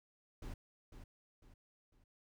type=noise with echo; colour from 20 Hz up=brown; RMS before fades=-45 dBFS; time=0.42-0.54 s; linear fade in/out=5 ms; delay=500 ms; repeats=3; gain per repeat=-8 dB; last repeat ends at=2.04 s; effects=none